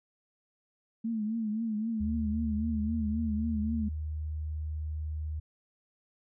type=tone with vibrato; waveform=sine; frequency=220 Hz; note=A3; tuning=in tune; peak=-29 dBFS; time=1.04-3.89 s; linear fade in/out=10 ms; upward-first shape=triangle; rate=3.8 Hz; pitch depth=99 cents each way
type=tone; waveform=sine; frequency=77 Hz; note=D#2; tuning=17 cents flat; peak=-32 dBFS; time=2-5.4 s; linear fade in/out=10 ms
effects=none